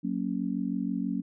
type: chord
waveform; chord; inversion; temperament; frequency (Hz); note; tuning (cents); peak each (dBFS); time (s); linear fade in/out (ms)
sine; F# major; none; just; 185 / 231.2 / 277.5; F#3 / A#3 / C#4; 0 / -14 / +2; -32; 0.03-1.22; 20
effects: none